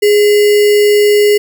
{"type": "tone with sample-and-hold", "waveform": "sine", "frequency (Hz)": 415.3, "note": "G#4", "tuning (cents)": 0, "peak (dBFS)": -5, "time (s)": [0.02, 1.38], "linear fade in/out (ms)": 10, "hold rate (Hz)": 2450, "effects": []}